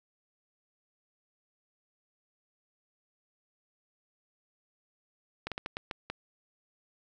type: slowing click train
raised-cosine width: 0.3 ms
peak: -19 dBFS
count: 7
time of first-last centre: 5.47-6.1 s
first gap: 47 ms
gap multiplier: 1.32
effects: none